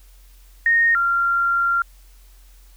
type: tone pair in turn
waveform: sine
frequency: 1852 / 1382.6 Hz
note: A#6 / F6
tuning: -12 / -18 cents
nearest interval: perfect fourth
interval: 506 cents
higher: first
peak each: -13 / -16 dBFS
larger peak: first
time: 0.66-0.95 / 0.95-1.82 s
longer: second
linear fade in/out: 2 ms
effects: added 44 Hz sine -45 dBFS peak until 2.76 s + white hiss -56 dBFS RMS until 2.76 s